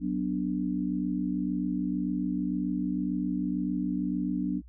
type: chord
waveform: sine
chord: B minor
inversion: second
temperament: equal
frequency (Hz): 185 / 246.9 / 293.7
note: F#3 / B3 / D4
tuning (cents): 0 / 0 / 0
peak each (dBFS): -31 / -32 / -31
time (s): 0-4.62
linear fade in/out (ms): 50
effects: added 60 Hz sine -47 dBFS peak until 4.68 s